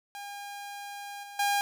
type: tone with level steps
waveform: sawtooth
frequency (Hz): 809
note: G#5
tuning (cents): -46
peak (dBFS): -35 / -39 / -21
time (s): 0.15-1.61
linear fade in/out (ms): 0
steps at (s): 1.23 / 1.39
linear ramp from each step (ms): 5
effects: none